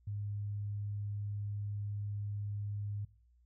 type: tone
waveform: sine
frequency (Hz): 102.7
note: G#2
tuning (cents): -19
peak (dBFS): -36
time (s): 0.07-3.05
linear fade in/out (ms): 5
effects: noise-tail reverb RT60 0.4 s tail -22 dB re dry + added 60 Hz sine -64 dBFS peak until 3.45 s